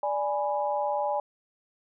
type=chord; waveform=sine; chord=G# diminished; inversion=second; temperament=equal; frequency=587.3 / 830.6 / 987.8 Hz; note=D5 / G#5 / B5; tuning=0 / 0 / 0 cents; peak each=-29 / -28 / -34 dBFS; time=0.03-1.2 s; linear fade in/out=2 ms; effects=none